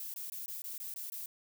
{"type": "noise bursts", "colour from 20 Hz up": "violet", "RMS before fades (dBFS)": -42, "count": 8, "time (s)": [0, 1.26], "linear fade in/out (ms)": 2, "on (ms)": 140, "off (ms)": 20, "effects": []}